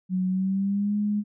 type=tone with pitch glide; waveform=sine; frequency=185 to 207.7 Hz; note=F#3 to G#3; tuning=0 to 0 cents; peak=-22 dBFS; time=0.09-1.24 s; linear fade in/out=50 ms; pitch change=+200 cents; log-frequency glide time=0.28-0.96 s; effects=none